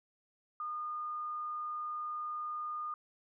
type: tone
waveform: sine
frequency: 1220 Hz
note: D#6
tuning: 34 cents flat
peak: -36 dBFS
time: 0.6-2.94 s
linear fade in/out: 2 ms
effects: none